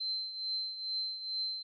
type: tone with tremolo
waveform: sine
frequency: 4100 Hz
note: C8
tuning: 36 cents flat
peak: -31 dBFS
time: 0-1.63 s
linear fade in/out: 10 ms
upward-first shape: triangle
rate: 2.3 Hz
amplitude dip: 70%
effects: none